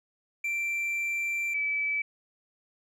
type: tone pair in turn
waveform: triangle / sine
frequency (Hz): 2351 / 2303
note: D7 / D7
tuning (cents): +1 / -34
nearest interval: unison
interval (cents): 35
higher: first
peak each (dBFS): -26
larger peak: neither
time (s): 0.44-1.54 / 1.54-2.02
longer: first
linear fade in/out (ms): 5
effects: none